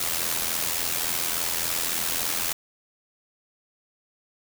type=noise with amplitude modulation; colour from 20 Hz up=white; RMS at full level=-24 dBFS; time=0-2.53 s; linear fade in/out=5 ms; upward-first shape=sine; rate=83.5 Hz; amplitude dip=65%; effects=none